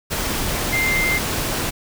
sine tone in noise, 2093 Hz, C7, in tune, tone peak -18 dBFS, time 0.72-1.19 s, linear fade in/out 20 ms, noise pink, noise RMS -23 dBFS, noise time 0.1-1.71 s, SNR +2 dB, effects none

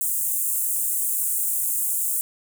pink high-pass noise, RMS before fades -24 dBFS, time 0.01-2.21 s, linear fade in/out 0 ms, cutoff 7800 Hz, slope 48 dB/octave, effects none

